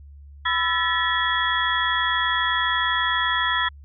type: tone cluster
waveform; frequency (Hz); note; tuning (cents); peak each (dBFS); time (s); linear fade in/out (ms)
sine; 998 / 1330 / 1737 / 1925 / 3340; B5 / E6 / A6 / B6 / G#7; +18 / +15 / -23 / -45 / +9; -26; 0.45-3.69; 10
effects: added 71 Hz sine -41 dBFS peak until 3.84 s